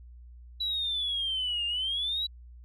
sine exponential two-way sweep, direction down then up, 3951 to 2794 to 3951 Hz, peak -27 dBFS, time 0.6-2.27 s, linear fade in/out 10 ms, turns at 1.66 s, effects tanh soft clip ceiling -23 dBFS + added 60 Hz sine -46 dBFS peak until 2.64 s

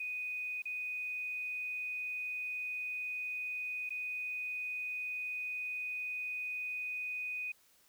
sine tone with dropouts, 2489 Hz, D#7, in tune, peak -36 dBFS, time 0-7.52 s, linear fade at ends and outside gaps 5 ms, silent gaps 0.621-0.654 / 3.893-3.904 s, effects white hiss -67 dBFS RMS until 7.88 s

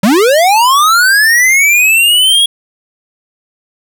square linear sweep, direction up, 177.2 to 3331 Hz, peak -6 dBFS, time 0.03-2.46 s, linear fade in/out 5 ms, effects none

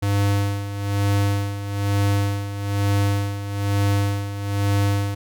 square tone with tremolo, 100.6 Hz, G2, 45 cents sharp, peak -17 dBFS, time 0.02-5.15 s, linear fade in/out 10 ms, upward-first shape sine, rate 1.1 Hz, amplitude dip 70%, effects none

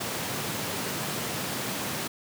pink high-pass noise, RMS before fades -32 dBFS, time 0-2.08 s, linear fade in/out 10 ms, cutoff 110 Hz, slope 24 dB/octave, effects none

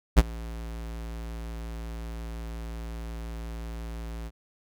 square tone with ADSR envelope, 56.6 Hz, A1, 50 cents sharp, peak -11 dBFS, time 0.16-4.31 s, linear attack 26 ms, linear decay 32 ms, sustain -24 dB, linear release 42 ms, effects none

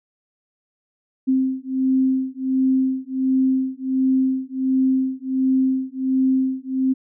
sine beating tone pair, 261.6 / 263 Hz, C4 / C4, 0 / +9 cents, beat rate 1.4 Hz, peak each -20 dBFS, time 1.27-6.94 s, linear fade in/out 20 ms, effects none

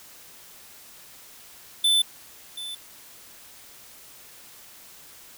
square tone with echo, 3520 Hz, A7, in tune, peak -18 dBFS, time 1.84-2.02 s, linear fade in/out 5 ms, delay 730 ms, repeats 1, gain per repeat -15 dB, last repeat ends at 2.75 s, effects white hiss -48 dBFS RMS until 5.37 s

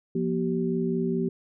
sine tone cluster, 173.7 / 238.5 / 384.3 Hz, F3 / A#3 / G4, -9 / +40 / -34 cents, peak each -28 dBFS, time 0.15-1.29 s, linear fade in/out 5 ms, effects none

